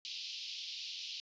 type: band-pass noise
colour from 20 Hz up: white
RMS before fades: -44 dBFS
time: 0.05-1.2 s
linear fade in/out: 0 ms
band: 2700 to 5200 Hz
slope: 48 dB/octave
effects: resampled to 16000 Hz